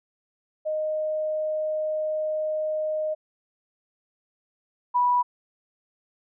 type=tone pair in turn; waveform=sine; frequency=619 / 980.8 Hz; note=D#5 / B5; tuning=-9 / -12 cents; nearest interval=minor sixth; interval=797 cents; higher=second; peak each=-24 / -18 dBFS; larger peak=second; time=0.65-3.15 / 4.94-5.23 s; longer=first; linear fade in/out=20 ms; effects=none